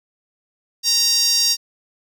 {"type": "tone with high-pass filter", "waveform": "sawtooth", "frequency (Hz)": 932.3, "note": "A#5", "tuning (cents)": 0, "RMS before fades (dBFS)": -17, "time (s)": [0.83, 1.57], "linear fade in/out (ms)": 50, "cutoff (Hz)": 5100, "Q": 8.1, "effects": []}